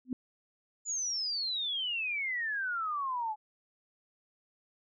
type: tone with exponential growth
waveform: sine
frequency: 253.4 Hz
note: B3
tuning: 45 cents sharp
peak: -26 dBFS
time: 0.05-0.13 s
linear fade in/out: 2 ms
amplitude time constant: 16 ms
type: exponential sweep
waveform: sine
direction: down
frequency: 7040 to 835 Hz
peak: -31 dBFS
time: 0.85-3.36 s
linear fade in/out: 50 ms
effects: none